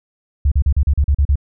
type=tone bursts; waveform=sine; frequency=70.6 Hz; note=C#2; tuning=32 cents sharp; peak=-10 dBFS; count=9; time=0.45-1.357 s; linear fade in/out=5 ms; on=67 ms; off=38 ms; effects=none